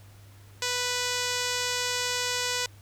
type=tone with low-pass filter; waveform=5% pulse; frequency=493.9 Hz; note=B4; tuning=in tune; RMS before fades=-29 dBFS; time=0.62-2.66 s; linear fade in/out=2 ms; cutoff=9100 Hz; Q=2; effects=added 100 Hz sine -49 dBFS peak until 2.81 s + pink hiss -57 dBFS RMS until 2.81 s